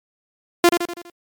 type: tone with echo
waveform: sawtooth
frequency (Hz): 346.6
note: F4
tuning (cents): -13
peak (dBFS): -5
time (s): 0.64-0.69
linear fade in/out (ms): 2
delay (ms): 82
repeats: 5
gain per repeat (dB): -6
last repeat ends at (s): 1.1
effects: MP3 96 kbps